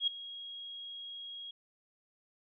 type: tone with ADSR envelope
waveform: sine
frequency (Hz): 3288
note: G#7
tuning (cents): -18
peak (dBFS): -25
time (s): 0-1.51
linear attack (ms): 74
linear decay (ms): 6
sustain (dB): -17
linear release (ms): 5
effects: none